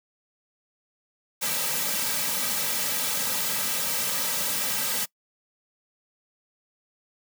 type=noise with comb filter; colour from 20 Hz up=white; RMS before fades=-27 dBFS; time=1.41-5.06 s; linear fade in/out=20 ms; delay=2.8 ms; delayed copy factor=-1; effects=noise-tail reverb RT60 0.1 s tail -23 dB re dry + high-pass 150 Hz 12 dB/octave